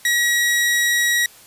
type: tone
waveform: sawtooth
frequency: 1912 Hz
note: A#6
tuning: 43 cents sharp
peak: -12 dBFS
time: 0.05-1.26 s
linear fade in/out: 2 ms
effects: white hiss -46 dBFS RMS until 1.46 s + resampled to 32000 Hz